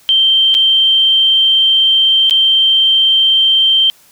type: tone with dropouts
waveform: sine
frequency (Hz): 3136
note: G7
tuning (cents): 0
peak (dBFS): -7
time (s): 0.09-3.9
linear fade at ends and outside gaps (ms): 0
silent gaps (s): 0.543-0.549 / 2.297-2.309
effects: white hiss -47 dBFS RMS until 4.11 s